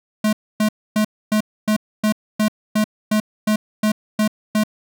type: tone bursts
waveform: square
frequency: 214 Hz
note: A3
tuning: 48 cents flat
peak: -15 dBFS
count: 13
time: 0.24-4.637 s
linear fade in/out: 5 ms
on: 89 ms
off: 270 ms
effects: none